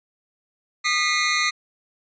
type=tone cluster; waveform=25% pulse; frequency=1224 / 1975 / 2131 Hz; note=D#6 / B6 / C7; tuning=-29 / 0 / +31 cents; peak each=-20 dBFS; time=0.84-1.51 s; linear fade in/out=20 ms; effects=resampled to 16000 Hz